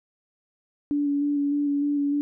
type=tone with vibrato; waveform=sine; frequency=287.3 Hz; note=D4; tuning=38 cents flat; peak=-21 dBFS; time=0.91-2.21 s; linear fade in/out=0 ms; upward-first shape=square; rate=3.3 Hz; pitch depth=14 cents each way; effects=none